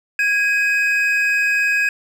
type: tone pair together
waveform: triangle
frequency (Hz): 1646.5 / 2523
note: G#6 / D#7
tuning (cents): -15 / +23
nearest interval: perfect fifth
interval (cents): 738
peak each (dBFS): -16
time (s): 0.19-1.89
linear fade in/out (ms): 2
effects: none